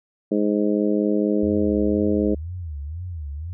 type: harmonic tone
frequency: 104.2 Hz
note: G#2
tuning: 6 cents sharp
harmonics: 2 / 3 / 4 / 5 / 6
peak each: -22 / -22 / -24 / -27 / -32 dBFS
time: 0.31-2.35 s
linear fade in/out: 10 ms
type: tone with vibrato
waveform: sine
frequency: 80.2 Hz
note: E2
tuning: 47 cents flat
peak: -28 dBFS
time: 1.43-3.53 s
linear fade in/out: 0 ms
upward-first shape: sine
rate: 2 Hz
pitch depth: 220 cents each way
effects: none